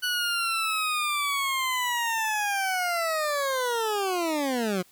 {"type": "linear sweep", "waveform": "20% pulse", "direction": "down", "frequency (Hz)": [1485, 174.5], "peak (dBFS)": -20, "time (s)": [0.02, 4.83], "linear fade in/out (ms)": 20, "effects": ["white hiss -58 dBFS RMS until 4.91 s"]}